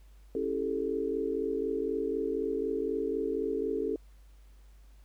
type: chord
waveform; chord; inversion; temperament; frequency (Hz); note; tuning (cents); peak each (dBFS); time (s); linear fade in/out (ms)
sine; A dominant seventh; first; just; 275 / 330 / 396 / 440; C#4 / E4 / G4 / A4; -14 / +2 / +18 / 0; -36 / -37 / -34 / -32; 0.35-3.96; 2
effects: added 50 Hz sine -52 dBFS peak until 5.04 s + pink hiss -68 dBFS RMS until 5.04 s